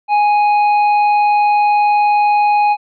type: tone with hard clipping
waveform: sine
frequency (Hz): 830.6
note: G#5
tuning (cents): 0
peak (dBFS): -11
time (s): 0.08-2.77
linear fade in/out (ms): 50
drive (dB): 6
effects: resampled to 11025 Hz